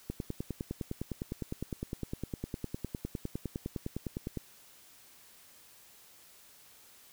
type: click train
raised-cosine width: 3 ms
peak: -22 dBFS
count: 43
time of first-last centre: 0.1-4.373 s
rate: 9.83 Hz
effects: white hiss -58 dBFS RMS until 7.12 s